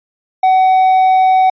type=tone; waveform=triangle; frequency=752 Hz; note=F#5; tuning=28 cents sharp; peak=-5 dBFS; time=0.43-1.5 s; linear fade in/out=5 ms; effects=resampled to 11025 Hz